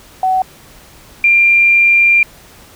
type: tone pair in turn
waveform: sine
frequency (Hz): 751 / 2384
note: F#5 / D7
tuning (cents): +26 / +25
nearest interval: octave + minor sixth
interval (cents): 1999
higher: second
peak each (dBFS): -10 / -6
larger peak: second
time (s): 0.23-0.42 / 1.24-2.23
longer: second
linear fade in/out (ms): 2
effects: pink hiss -41 dBFS RMS until 2.75 s